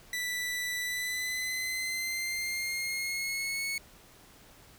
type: tone with pitch glide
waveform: sawtooth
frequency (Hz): 1975.5 to 2205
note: B6 to C#7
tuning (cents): 0 to -10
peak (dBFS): -28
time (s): 0.13-3.78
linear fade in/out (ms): 2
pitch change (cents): +190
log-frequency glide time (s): 0.82-3.66
effects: pink hiss -56 dBFS RMS until 4.78 s